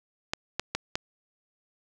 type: clicks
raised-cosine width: 0.2 ms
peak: -10 dBFS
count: 4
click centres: 0.335 / 0.596 / 0.75 / 0.955 s
effects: none